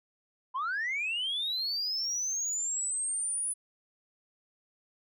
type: linear sweep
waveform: sine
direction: up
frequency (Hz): 979 to 9956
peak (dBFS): -28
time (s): 0.54-3.54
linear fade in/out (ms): 20
effects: tanh soft clip ceiling -27 dBFS